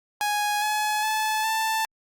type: tone with pitch steps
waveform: sawtooth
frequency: 830.6 / 848.1 / 865.9 / 884.1 Hz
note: G#5 / G#5 / A5 / A5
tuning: 0 / +36 / -28 / +8 cents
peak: -19 dBFS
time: 0.21-1.85 s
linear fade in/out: 0 ms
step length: 410 ms
effects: Opus 48 kbps